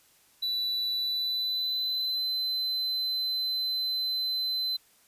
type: tone with pitch glide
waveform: triangle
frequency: 3962 to 4050 Hz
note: B7 to B7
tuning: +5 to +43 cents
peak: -26 dBFS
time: 0.42-4.77 s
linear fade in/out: 10 ms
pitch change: +38 cents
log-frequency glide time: 0.95-2.22 s
effects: white hiss -62 dBFS RMS until 5.07 s + resampled to 32000 Hz